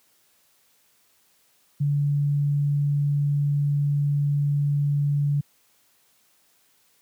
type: tone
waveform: sine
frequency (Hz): 144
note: D3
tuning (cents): -34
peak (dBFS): -19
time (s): 1.8-5.41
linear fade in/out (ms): 10
effects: white hiss -63 dBFS RMS until 7.01 s + high-pass 80 Hz 12 dB/octave